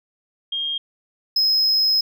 sine / triangle tone pair in turn, 3226 / 5121 Hz, G7 / D#8, +49 / +49 cents, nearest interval minor sixth, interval 800 cents, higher second, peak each -22 / -14 dBFS, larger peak second, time 0.52-0.78 / 1.36-2.01 s, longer second, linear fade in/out 5 ms, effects none

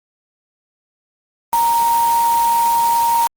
sine tone in noise, 932.3 Hz, A#5, in tune, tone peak -12 dBFS, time 1.53-3.27 s, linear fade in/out 0 ms, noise white, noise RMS -26 dBFS, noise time 1.53-3.27 s, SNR +11 dB, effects Opus 24 kbps

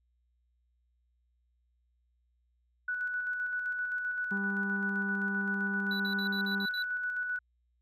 sine tone with tremolo, 1480 Hz, F#6, in tune, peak -30 dBFS, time 2.88-7.39 s, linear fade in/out 5 ms, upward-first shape square, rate 7.7 Hz, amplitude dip 30%
harmonic tone, 198.4 Hz, G3, 21 cents sharp, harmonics 1 / 2 / 4 / 5 / 6 / 7, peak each -33 / -44 / -50 / -48 / -54 / -55 dBFS, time 4.31-6.66 s, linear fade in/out 10 ms
triangle tone bursts, 3956 Hz, B7, 2 cents sharp, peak -35 dBFS, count 7, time 5.91-6.825 s, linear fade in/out 2 ms, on 87 ms, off 51 ms
effects added 60 Hz sine -70 dBFS peak until 7.81 s

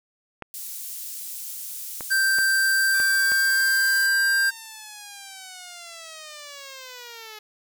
clicks, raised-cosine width 0.5 ms, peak -19 dBFS, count 5, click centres 0.423 / 2.008 / 2.386 / 3.001 / 3.319 s
pink high-pass noise, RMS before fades -35 dBFS, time 0.54-4.06 s, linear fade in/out 0 ms, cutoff 9000 Hz, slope 12 dB/octave
square tone with pitch glide, 1568 to 1587.1 Hz, G6 to G6, 0 to +21 cents, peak -19 dBFS, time 2.1-4.51 s, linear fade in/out 20 ms, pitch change +21 cents, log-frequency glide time 2.77-4.39 s
5% pulse linear sweep, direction down, 1183 to 422.6 Hz, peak -27 dBFS, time 2.94-7.39 s, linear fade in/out 5 ms
effects none

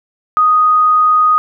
sine tone, 1244.5 Hz, D#6, in tune, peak -7 dBFS, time 0.37-1.38 s, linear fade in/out 0 ms, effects none

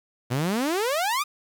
sawtooth exponential sweep, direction up, 116.54 to 1258 Hz, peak -19 dBFS, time 0.3-1.24 s, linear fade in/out 20 ms, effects 8-bit

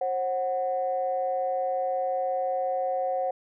sine tone pair together, 534.4 / 740 Hz, C5 / F#5, +36 / 0 cents, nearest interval tritone, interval 564 cents, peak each -27 dBFS, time 0.01-3.31 s, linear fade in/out 5 ms, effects tanh soft clip ceiling -17 dBFS

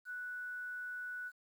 sine tone with quantisation, 1480 Hz, F#6, in tune, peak -40 dBFS, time 0.05-1.32 s, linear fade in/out 50 ms, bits 11, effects none

